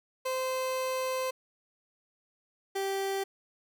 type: tone pair in turn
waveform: 30% pulse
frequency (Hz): 518 / 390.2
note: C5 / G4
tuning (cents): -17 / -8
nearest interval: perfect fourth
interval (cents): 491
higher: first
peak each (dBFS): -27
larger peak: neither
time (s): 0.25-1.31 / 2.75-3.24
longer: first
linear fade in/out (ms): 10
effects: none